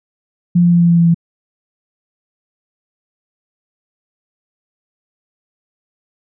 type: tone with pitch steps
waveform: sine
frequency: 174.61 / 173.5 / 172.41 / 171.31 / 170.23 / 169.15 / 168.08 Hz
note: F3 / F3 / F3 / F3 / F3 / E3 / E3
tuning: 0 / -11 / -22 / -33 / -44 / +45 / +34 cents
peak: -7 dBFS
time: 0.55-1.145 s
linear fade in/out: 10 ms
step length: 85 ms
effects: none